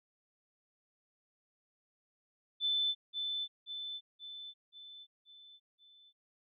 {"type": "tone with echo", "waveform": "sine", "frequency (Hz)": 3520, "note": "A7", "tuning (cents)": 0, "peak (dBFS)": -29, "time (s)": [2.6, 2.95], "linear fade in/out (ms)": 50, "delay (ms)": 530, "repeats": 6, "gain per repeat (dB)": -5, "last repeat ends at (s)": 6.13, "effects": []}